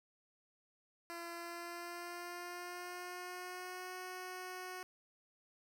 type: tone with pitch glide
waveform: 10% pulse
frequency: 340.8 to 367.4 Hz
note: F4 to F#4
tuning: -42 to -12 cents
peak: -36 dBFS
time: 1.1-4.83 s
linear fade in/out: 0 ms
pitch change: +130 cents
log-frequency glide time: 1.33-3.95 s
effects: none